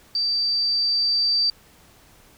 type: tone with level ramp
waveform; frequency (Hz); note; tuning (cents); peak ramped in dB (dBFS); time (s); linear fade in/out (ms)
sine; 4655; D8; -16; -20 to -17; 0.15-1.5; 2
effects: pink hiss -53 dBFS RMS until 2.37 s